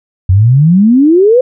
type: exponential sweep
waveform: sine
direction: up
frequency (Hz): 88.2 to 523.3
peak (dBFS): -3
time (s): 0.29-1.41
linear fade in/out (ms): 5
effects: none